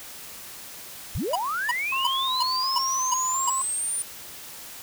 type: linear sweep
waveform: sine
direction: up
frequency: 49.45 to 9397 Hz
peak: -25 dBFS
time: 1.15-4.02 s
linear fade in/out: 0 ms
type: tone bursts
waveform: square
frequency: 980 Hz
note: B5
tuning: 14 cents flat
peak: -22 dBFS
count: 7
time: 1.33-3.499 s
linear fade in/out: 5 ms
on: 27 ms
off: 330 ms
type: tone with vibrato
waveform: sine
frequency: 1046.5 Hz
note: C6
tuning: in tune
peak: -26 dBFS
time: 1.92-3.62 s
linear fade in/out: 5 ms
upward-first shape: square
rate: 1.4 Hz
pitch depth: 32 cents each way
effects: white hiss -41 dBFS RMS until 4.82 s